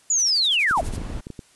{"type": "linear sweep", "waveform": "sine", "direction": "down", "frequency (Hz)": [7020, 587.3], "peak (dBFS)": -17, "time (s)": [0.1, 0.81], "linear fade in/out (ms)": 5}
{"type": "noise with tremolo", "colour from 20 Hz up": "blue", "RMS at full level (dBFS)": -35, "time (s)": [0.18, 0.97], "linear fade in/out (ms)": 10, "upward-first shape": "sine", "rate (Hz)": 12, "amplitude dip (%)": 85}
{"type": "clicks", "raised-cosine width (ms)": 3, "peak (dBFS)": -21, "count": 12, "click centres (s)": [0.711, 0.775, 0.83, 0.888, 0.937, 0.981, 1.017, 1.102, 1.173, 1.269, 1.303, 1.392]}
{"type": "noise", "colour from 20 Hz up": "brown", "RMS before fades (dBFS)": -30, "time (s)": [0.77, 1.21], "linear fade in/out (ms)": 10}
{"effects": ["white hiss -56 dBFS RMS until 1.55 s", "resampled to 24000 Hz"]}